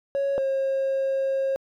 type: tone pair in turn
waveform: triangle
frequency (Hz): 554.4 / 538.9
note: C#5 / C#5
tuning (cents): 0 / -49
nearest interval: unison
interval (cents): 49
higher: first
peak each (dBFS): -19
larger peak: neither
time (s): 0.15-0.38 / 0.38-1.56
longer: second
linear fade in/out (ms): 0
effects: tanh soft clip ceiling -17 dBFS